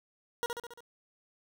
20% pulse tone with echo, 476 Hz, A#4, 36 cents sharp, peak -25 dBFS, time 0.43-0.46 s, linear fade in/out 0 ms, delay 69 ms, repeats 5, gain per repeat -4 dB, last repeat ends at 0.805 s, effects none

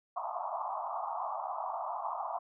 pink band-pass noise, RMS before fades -37 dBFS, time 0.16-2.39 s, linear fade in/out 10 ms, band 650 to 1200 Hz, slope 96 dB/octave, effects none

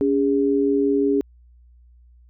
sine tone pair together, 282 / 407.5 Hz, C#4 / G#4, +30 / -33 cents, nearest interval tritone, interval 637 cents, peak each -19 dBFS, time 0.01-1.21 s, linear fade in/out 0 ms, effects added 60 Hz sine -48 dBFS peak until 2.29 s

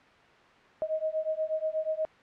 sine beating tone pair, 625 / 633.3 Hz, D#5 / D#5, +8 / +30 cents, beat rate 8.3 Hz, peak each -31 / -31 dBFS, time 0.82-2.05 s, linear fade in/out 0 ms, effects white hiss -56 dBFS RMS until 2.22 s + low-pass 2000 Hz 12 dB/octave

